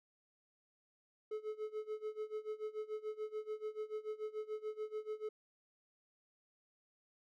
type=tone with tremolo; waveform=triangle; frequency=429.9 Hz; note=A4; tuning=40 cents flat; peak=-35 dBFS; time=1.31-5.29 s; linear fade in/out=5 ms; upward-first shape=sine; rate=6.9 Hz; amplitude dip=90%; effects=none